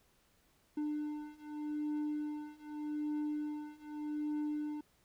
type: beating tone pair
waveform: triangle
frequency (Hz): 298.9 / 299.73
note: D4 / D4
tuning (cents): +31 / +35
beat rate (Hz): 0.83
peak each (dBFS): -38 / -37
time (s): 0.77-4.81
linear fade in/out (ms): 5
effects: pink hiss -71 dBFS RMS until 5.04 s